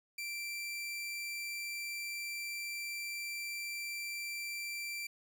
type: tone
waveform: sawtooth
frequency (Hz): 2349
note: D7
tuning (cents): 0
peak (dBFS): -35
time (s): 0.18-5.07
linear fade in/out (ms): 5
effects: 12-bit